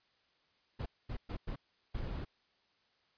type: noise bursts at uneven times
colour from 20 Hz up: brown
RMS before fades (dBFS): -39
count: 5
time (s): 0.79-0.86 / 1.09-1.17 / 1.29-1.37 / 1.47-1.56 / 1.94-2.25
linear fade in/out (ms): 10
effects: white hiss -73 dBFS RMS until 3.17 s + resampled to 11025 Hz